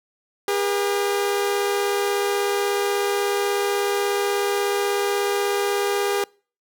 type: tone pair together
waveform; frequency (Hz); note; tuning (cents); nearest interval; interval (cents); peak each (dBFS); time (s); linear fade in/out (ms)
sawtooth; 403.6 / 480; G#4 / B4; -49 / -49; minor third; 300; -17 / -24; 0.48-6.24; 2
effects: noise-tail reverb RT60 0.4 s tail -26 dB re dry

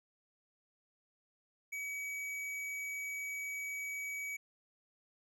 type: tone with hard clipping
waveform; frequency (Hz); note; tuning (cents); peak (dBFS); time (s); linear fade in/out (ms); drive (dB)
sine; 2272; C#7; +42; -40; 1.72-4.37; 10; 11
effects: none

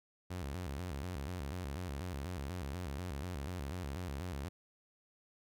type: tone with vibrato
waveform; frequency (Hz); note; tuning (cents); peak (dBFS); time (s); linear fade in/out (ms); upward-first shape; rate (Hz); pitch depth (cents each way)
sawtooth; 79.2; D#2; +31; -35; 0.3-4.49; 10; square; 4.1; 230
effects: none

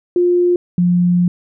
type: tone pair in turn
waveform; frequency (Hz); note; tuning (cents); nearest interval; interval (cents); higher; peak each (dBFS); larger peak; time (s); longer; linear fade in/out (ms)
sine; 353.6 / 176.8; F4 / F3; +22 / +22; octave; 1200; first; -10; neither; 0.16-0.56 / 0.78-1.28; second; 2
effects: none

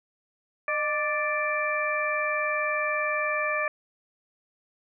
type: harmonic tone with a mistuned harmonic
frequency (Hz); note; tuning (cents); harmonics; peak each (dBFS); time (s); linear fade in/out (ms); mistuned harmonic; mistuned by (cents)
587.3; D5; 0; 1 / 2 / 3 / 4; -30 / -30 / -30 / -30; 0.68-3.68; 2; 1; +64
effects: none

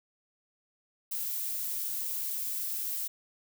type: noise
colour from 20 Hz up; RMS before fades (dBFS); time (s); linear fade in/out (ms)
violet; -34; 1.11-3.08; 10
effects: none

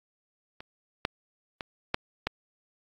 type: clicks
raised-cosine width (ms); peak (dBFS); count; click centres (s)
0.3; -25 / -9 / -18 / -9 / -11; 5; 0.605 / 1.051 / 1.608 / 1.944 / 2.27
effects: AAC 64 kbps

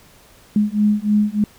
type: beating tone pair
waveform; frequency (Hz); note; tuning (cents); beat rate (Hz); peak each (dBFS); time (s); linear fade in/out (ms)
sine; 207.7 / 211; G#3 / G#3; 0 / +28; 3.3; -17; 0.56-1.44; 2
effects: pink hiss -49 dBFS RMS until 1.58 s

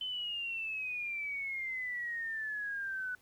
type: exponential sweep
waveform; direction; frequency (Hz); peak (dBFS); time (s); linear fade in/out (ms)
sine; down; 3062 to 1484; -35; 0.01-3.15; 2
effects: pink hiss -66 dBFS RMS until 3.21 s

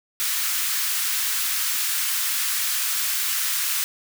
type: high-pass noise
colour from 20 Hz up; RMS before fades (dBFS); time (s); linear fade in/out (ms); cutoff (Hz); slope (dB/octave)
white; -24; 0.2-3.84; 0; 1200; 24
effects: none

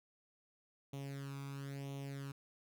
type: tone with flanger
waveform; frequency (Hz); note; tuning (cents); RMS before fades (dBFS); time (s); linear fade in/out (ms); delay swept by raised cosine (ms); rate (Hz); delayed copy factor
sawtooth; 138.7; C#3; +1; -45; 0.93-2.32; 5; 0.31 to 0.84; 1; +0.75
effects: none

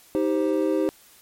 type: chord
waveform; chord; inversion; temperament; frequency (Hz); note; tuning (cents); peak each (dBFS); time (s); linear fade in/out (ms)
triangle; C minor; first; just; 314 / 392.4 / 523.3; Eb4 / G4 / C5; +16 / +2 / 0; -21 / -23 / -24; 0.15-0.89; 0
effects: white hiss -53 dBFS RMS until 1.21 s + MP3 64 kbps

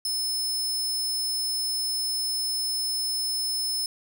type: tone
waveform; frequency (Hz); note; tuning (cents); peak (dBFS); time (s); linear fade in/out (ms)
sawtooth; 5230; E8; -15; -23; 0.05-3.86; 2
effects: none

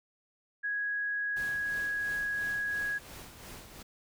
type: tone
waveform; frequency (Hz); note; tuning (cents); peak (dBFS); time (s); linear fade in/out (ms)
sine; 1661.2; G#6; 0; -30; 0.63-2.99; 20
type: noise with tremolo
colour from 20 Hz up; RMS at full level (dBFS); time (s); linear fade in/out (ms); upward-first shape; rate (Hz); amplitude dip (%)
pink; -46; 1.36-3.83; 10; sine; 2.9; 50
effects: none

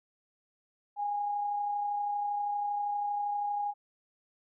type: tone with amplitude modulation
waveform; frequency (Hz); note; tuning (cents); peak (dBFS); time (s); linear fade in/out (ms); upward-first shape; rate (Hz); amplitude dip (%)
sine; 821; G#5; -20; -28; 0.96-3.74; 50; sine; 32.6; 30
effects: none

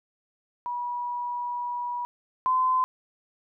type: tone pair in turn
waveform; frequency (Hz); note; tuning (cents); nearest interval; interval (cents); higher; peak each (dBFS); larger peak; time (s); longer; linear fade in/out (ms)
sine; 970 / 1025.8; B5 / C6; -31 / -35; minor second; 96; second; -28 / -20; second; 0.66-2.05 / 2.46-2.84; first; 0
effects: none

